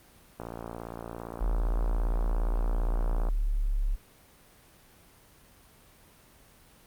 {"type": "click train", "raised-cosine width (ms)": 1, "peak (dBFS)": -23, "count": 167, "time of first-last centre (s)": [0.4, 3.287], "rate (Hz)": 57.5}
{"type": "exponential sweep", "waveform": "sine", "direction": "down", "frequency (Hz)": [41.2, 34.65], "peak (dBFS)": -24, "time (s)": [1.4, 3.96], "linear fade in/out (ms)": 20}
{"effects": ["pink hiss -57 dBFS RMS until 6.86 s", "Opus 32 kbps"]}